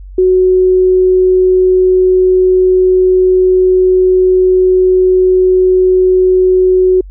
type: tone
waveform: sine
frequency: 370 Hz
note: F#4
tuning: in tune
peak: -5 dBFS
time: 0.18-7.01 s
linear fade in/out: 5 ms
effects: added 47 Hz sine -27 dBFS peak until 7.1 s